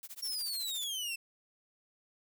blue noise with tremolo, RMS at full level -44 dBFS, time 0.03-0.84 s, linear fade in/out 0 ms, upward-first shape sine, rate 14 Hz, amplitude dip 100%
sawtooth exponential sweep, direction down, 5588 to 2644 Hz, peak -32 dBFS, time 0.22-1.16 s, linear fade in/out 10 ms
effects none

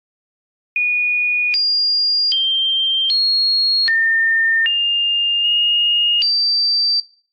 sine tone with pitch steps, 2457 / 4815 / 3157 / 4296 / 1812 / 2813 / 2853 / 4668 Hz, D#7 / D8 / G7 / C8 / A#6 / F7 / F7 / D8, -22 / +42 / +12 / +45 / -50 / +12 / +36 / -11 cents, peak -13 dBFS, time 0.76-7 s, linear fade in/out 2 ms, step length 780 ms, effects noise-tail reverb RT60 0.4 s tail -18 dB re dry + AAC 64 kbps

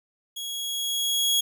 sawtooth tone with level ramp, 3322 Hz, G#7, in tune, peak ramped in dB -29 to -16 dBFS, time 0.36-1.41 s, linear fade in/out 10 ms, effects none

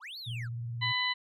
triangle linear two-way sweep, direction up then down, 783 to 4537 to 1197 Hz, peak -39 dBFS, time 0-0.49 s, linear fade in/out 50 ms, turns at 0.18 s
sine tone with vibrato, 117.9 Hz, A#2, 20 cents sharp, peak -34 dBFS, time 0.26-0.93 s, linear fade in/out 20 ms, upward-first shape square, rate 19 Hz, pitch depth 47 cents each way
harmonic tone, 999 Hz, B5, 20 cents sharp, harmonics 1 / 2 / 3 / 4, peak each -35 / -31 / -35 / -33 dBFS, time 0.81-1.14 s, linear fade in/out 20 ms
effects none

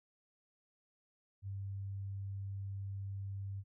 sine tone, 98.3 Hz, G2, 5 cents sharp, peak -39 dBFS, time 1.42-3.64 s, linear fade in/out 50 ms, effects none

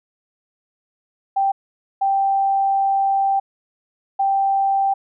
sine tone bursts at uneven times, 784 Hz, G5, in tune, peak -15 dBFS, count 3, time 1.36-1.52 / 2.01-3.4 / 4.19-4.94 s, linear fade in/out 10 ms, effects none

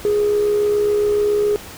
sine tone with amplitude modulation, 415.3 Hz, G#4, in tune, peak -11 dBFS, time 0.05-1.56 s, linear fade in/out 0 ms, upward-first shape sine, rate 67.2 Hz, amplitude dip 40%, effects tanh soft clip ceiling -10 dBFS + pink hiss -36 dBFS RMS until 1.77 s

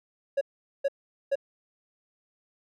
triangle tone bursts, 554.4 Hz, C#5, in tune, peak -20 dBFS, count 3, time 0.37-1.356 s, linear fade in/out 10 ms, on 42 ms, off 430 ms, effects none

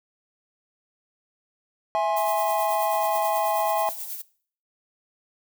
triangle chord, E augmented, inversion none, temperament equal with one note detuned, 659.3 / 830.6 / 1058.7 Hz, E5 / G#5 / B#5, 0 / 0 / +20 cents, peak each -22 / -22 / -27 dBFS, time 1.95-3.89 s, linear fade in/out 0 ms
violet noise with tremolo, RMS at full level -32 dBFS, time 2.16-4.22 s, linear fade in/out 10 ms, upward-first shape triangle, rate 9.3 Hz, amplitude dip 55%
effects noise-tail reverb RT60 0.5 s tail -20 dB re dry

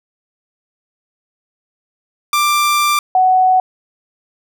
sawtooth / sine tone pair in turn, 1182 / 744.6 Hz, D6 / F#5, +11 / +11 cents, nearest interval minor sixth, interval 800 cents, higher first, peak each -8 dBFS, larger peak neither, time 2.33-2.99 / 3.15-3.6 s, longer first, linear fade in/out 2 ms, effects none

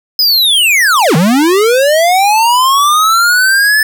square linear two-way sweep, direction down then up, 5100 to 147.8 to 1755 Hz, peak -7 dBFS, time 0.19-3.83 s, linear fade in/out 2 ms, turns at 1.16 s, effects none

